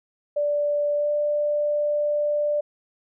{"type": "tone with pitch glide", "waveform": "sine", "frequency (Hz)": [585, 590.8], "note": ["D5", "D5"], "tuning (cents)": [-7, 10], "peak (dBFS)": -20, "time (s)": [0.36, 2.61], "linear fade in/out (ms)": 10, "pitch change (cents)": 17, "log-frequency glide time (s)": [0.95, 1.1], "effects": []}